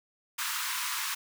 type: high-pass noise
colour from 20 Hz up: pink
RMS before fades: -33 dBFS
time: 0.38-1.15 s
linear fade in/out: 10 ms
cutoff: 940 Hz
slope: 96 dB/octave
effects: none